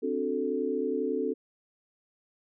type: chord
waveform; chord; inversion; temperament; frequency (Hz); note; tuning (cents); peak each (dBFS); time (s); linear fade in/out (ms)
sine; D dominant seventh; third; equal; 261.6 / 293.7 / 370 / 440; C4 / D4 / F#4 / A4; 0 / 0 / 0 / 0; -33 / -34 / -34 / -30; 0.02-1.34; 20
effects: none